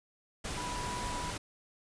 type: tone in noise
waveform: sine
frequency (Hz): 982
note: B5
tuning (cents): -10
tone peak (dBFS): -38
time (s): 0.57-1.31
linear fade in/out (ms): 10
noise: pink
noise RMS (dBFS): -38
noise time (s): 0.44-1.38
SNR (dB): -3
effects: resampled to 22050 Hz